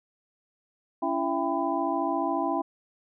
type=tone cluster; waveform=sine; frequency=282 / 336.1 / 667 / 791 / 1003 Hz; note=C#4 / E4 / E5 / G5 / B5; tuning=+30 / +34 / +20 / +15 / +26 cents; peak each=-31 dBFS; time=1.02-2.62 s; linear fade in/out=10 ms; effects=none